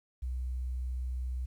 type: tone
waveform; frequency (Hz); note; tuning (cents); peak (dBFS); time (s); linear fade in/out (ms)
sine; 62.8; B1; +30; -32; 0.22-1.46; 10
effects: 11-bit

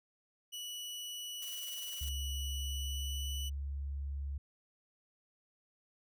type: tone with pitch glide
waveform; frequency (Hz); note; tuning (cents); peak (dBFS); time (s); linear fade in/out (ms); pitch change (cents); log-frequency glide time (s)
sawtooth; 2946 to 2966; F#7 to F#7; -8 to +4; -38; 0.52-3.5; 20; +12; 2.4-3.32
type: noise with tremolo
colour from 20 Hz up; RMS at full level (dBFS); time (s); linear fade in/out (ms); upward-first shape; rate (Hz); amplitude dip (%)
blue; -45; 1.42-2.09; 2; triangle; 20; 70
type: tone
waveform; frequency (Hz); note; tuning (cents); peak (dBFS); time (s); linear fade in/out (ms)
sine; 70; C#2; +18; -36; 2.01-4.38; 5
effects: none

